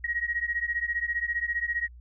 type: beating tone pair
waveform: sine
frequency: 1887 / 1902 Hz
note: A#6 / A#6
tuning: +21 / +34 cents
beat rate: 15 Hz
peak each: -29 / -30 dBFS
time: 0.04-1.88 s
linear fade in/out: 5 ms
effects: added 60 Hz sine -45 dBFS peak until 2 s